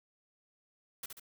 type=noise with echo; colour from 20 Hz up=white; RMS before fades=-41 dBFS; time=1.03-1.06 s; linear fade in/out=5 ms; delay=69 ms; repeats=2; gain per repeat=-5 dB; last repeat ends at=1.198 s; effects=none